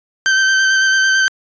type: tone with vibrato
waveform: 40% pulse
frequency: 1552 Hz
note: G6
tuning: 18 cents flat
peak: -10 dBFS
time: 0.26-1.28 s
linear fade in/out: 0 ms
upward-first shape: square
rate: 9 Hz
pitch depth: 13 cents each way
effects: resampled to 16000 Hz